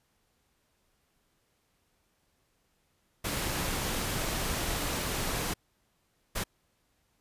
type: noise bursts at uneven times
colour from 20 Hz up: pink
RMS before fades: -32 dBFS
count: 2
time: 3.24-5.54 / 6.35-6.44 s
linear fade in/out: 10 ms
effects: pink hiss -73 dBFS RMS until 7.2 s + resampled to 32000 Hz